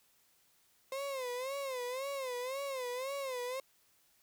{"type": "tone with vibrato", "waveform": "35% pulse", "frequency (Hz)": 523.3, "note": "C5", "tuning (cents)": 0, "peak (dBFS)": -35, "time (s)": [0.92, 3.6], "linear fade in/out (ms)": 2, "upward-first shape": "sine", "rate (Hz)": 1.9, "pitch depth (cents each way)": 120, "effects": ["white hiss -70 dBFS RMS until 4.22 s"]}